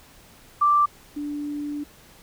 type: tone pair in turn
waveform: sine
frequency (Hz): 1174.7 / 292.7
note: D6 / D4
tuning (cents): 0 / -6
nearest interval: 2 octaves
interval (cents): 2406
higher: first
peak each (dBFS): -15 / -27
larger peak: first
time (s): 0.61-0.86 / 1.16-1.84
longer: second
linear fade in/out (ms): 10
effects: pink hiss -51 dBFS RMS until 2.22 s